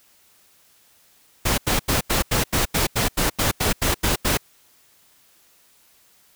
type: noise bursts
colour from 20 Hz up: pink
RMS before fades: -20 dBFS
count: 14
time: 1.45-4.375 s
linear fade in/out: 10 ms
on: 130 ms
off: 85 ms
effects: white hiss -57 dBFS RMS until 6.35 s